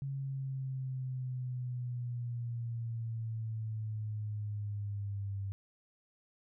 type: exponential sweep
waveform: sine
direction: down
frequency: 137.8 to 98 Hz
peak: -35 dBFS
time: 0.02-5.52 s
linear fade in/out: 0 ms
effects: none